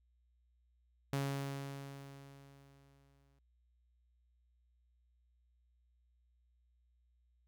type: tone with exponential decay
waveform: sawtooth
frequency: 138.59 Hz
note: C#3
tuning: in tune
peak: -29 dBFS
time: 1.13-3.39 s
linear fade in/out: 0 ms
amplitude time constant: 490 ms
effects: added 60 Hz sine -70 dBFS peak until 7.47 s